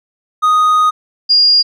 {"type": "tone pair in turn", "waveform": ["triangle", "sine"], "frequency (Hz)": [1244.5, 4833], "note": ["D#6", "D8"], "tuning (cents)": [0, 49], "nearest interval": "octave + major seventh", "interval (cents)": 2349, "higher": "second", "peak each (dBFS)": -6, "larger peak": "neither", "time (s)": [[0.42, 0.91], [1.29, 1.63]], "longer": "first", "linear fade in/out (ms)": 20, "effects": []}